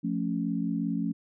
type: chord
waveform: sine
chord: F augmented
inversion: none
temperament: equal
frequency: 174.61 / 220 / 277.2 Hz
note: F3 / A3 / C#4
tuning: 0 / 0 / 0 cents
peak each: -31 dBFS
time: 0.03-1.13 s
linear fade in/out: 20 ms
effects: none